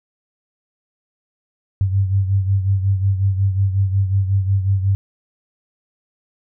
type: beating tone pair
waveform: sine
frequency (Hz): 96.5 / 102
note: G2 / G#2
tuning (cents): -27 / -31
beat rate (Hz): 5.5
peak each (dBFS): -15 / -22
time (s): 1.81-4.95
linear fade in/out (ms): 0
effects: none